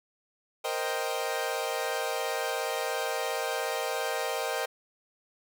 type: chord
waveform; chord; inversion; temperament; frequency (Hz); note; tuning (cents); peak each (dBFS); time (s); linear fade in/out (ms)
sawtooth; C minor seventh; third; equal; 466.2 / 523.3 / 622.3 / 784; Bb4 / C5 / Eb5 / G5; 0 / 0 / 0 / 0; -31; 0.64-4.66; 10
effects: none